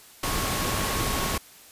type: tone in noise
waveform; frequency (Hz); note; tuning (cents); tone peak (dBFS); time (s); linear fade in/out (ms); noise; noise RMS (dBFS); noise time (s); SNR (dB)
sine; 1099; C#6; -15; -34; 0.23-1.38; 5; pink; -27; 0.23-1.38; -10
effects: white hiss -50 dBFS RMS until 1.71 s + resampled to 32000 Hz